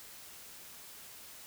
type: silence
effects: white hiss -51 dBFS RMS until 1.46 s